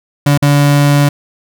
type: tone with dropouts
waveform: 35% pulse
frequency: 143.9 Hz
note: D3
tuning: 35 cents flat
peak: -5 dBFS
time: 0.26-1.09 s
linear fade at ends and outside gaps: 5 ms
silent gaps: 0.377-0.423 s
effects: none